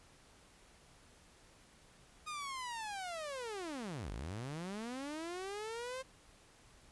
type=linear two-way sweep; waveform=sawtooth; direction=down then up; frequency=1244.5 to 43.09 to 532 Hz; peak=-37 dBFS; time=2.26-6.03 s; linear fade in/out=20 ms; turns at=4.11 s; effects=pink hiss -63 dBFS RMS until 6.91 s + resampled to 24000 Hz